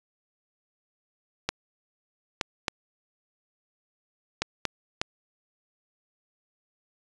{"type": "clicks", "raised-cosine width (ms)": 0.2, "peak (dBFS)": -8, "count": 6, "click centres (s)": [1.49, 2.412, 2.682, 4.42, 4.653, 5.015], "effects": ["resampled to 22050 Hz"]}